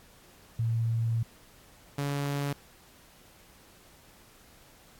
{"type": "tone pair in turn", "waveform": ["sine", "sawtooth"], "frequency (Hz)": [114.6, 142.08], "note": ["A#2", "C#3"], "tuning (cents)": [-29, 43], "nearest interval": "major third", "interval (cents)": 372, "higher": "second", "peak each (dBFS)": -25, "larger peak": "neither", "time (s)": [[0.59, 1.23], [1.98, 2.53]], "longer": "first", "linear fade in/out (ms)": 5, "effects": ["pink hiss -57 dBFS RMS until 4.99 s", "AAC 64 kbps"]}